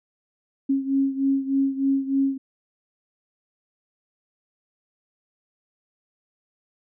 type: beating tone pair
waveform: sine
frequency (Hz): 271.4 / 274.7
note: C#4 / C#4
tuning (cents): -36 / -16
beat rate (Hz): 3.3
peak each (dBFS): -21 / -25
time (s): 0.69-2.38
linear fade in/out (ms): 10
effects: none